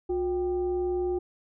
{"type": "tone with frequency modulation", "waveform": "sine", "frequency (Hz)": 360, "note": "F#4", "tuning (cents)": -47, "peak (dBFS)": -25, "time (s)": [0.09, 1.19], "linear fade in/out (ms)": 10, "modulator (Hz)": 423, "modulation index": 0.42, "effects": []}